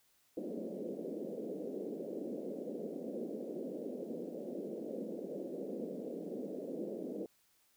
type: band-pass noise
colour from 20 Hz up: white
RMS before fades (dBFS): -42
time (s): 0.37-7.26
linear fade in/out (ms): 2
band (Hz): 190 to 540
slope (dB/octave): 48
effects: white hiss -72 dBFS RMS until 7.76 s